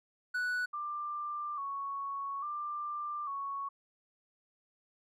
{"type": "tone", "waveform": "triangle", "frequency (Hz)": 1479, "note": "F#6", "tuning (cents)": -1, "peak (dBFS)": -29, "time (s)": [0.34, 0.66], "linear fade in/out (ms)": 10}
{"type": "tone with vibrato", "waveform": "sine", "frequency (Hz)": 1148, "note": "D6", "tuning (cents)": -40, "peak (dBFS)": -35, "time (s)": [0.73, 3.69], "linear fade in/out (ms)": 10, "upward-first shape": "square", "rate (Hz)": 0.59, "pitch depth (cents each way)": 58}
{"effects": []}